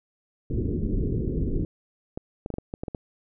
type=low-pass noise; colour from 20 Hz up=pink; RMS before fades=-26 dBFS; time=0.5-1.65 s; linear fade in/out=2 ms; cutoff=420 Hz; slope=48 dB/octave
type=clicks; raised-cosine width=2 ms; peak=-18 dBFS; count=9; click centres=2.175 / 2.461 / 2.503 / 2.54 / 2.584 / 2.739 / 2.835 / 2.882 / 2.948 s
effects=none